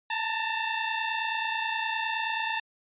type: tone pair together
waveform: 15% pulse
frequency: 880 / 909.5 Hz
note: A5 / A#5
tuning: 0 / -43 cents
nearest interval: minor second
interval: 57 cents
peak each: -24 dBFS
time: 0.1-2.6 s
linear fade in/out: 5 ms
effects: resampled to 8000 Hz